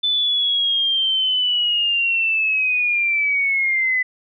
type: linear sweep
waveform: sine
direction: down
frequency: 3520 to 2000 Hz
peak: -16 dBFS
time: 0.03-4.03 s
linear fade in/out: 10 ms
effects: none